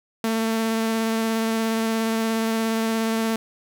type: tone with vibrato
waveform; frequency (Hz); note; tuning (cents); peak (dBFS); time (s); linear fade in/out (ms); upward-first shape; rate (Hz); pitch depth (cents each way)
sawtooth; 224.1; A3; +32; -17; 0.24-3.36; 2; sine; 17; 11
effects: 9-bit